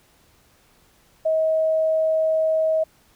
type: tone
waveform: sine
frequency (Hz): 636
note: D#5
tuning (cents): +38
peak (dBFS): -17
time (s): 1.25-2.84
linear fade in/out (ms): 10
effects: pink hiss -58 dBFS RMS until 3.15 s